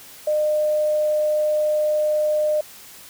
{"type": "tone", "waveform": "sine", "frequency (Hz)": 607, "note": "D#5", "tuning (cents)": -43, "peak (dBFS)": -17, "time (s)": [0.27, 2.61], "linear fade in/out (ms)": 5, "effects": ["white hiss -43 dBFS RMS until 3.09 s"]}